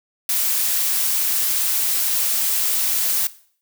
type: noise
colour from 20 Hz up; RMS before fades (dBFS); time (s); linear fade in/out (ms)
blue; -20; 0.29-3.27; 2
effects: noise-tail reverb RT60 0.5 s tail -17 dB re dry